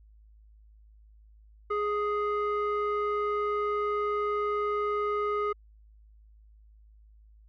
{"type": "tone with low-pass filter", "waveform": "square", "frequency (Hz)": 415.6, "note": "G#4", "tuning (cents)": 1, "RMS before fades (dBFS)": -29, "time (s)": [1.7, 5.53], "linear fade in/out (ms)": 10, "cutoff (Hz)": 1500, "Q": 4.7, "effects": ["added 53 Hz sine -53 dBFS peak until 7.48 s"]}